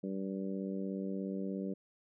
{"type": "harmonic tone", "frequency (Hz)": 96.8, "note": "G2", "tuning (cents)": -21, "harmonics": [2, 3, 4, 5, 6], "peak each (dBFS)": [-37, -42, -44, -45, -49], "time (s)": [0.03, 1.74], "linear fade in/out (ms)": 10, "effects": []}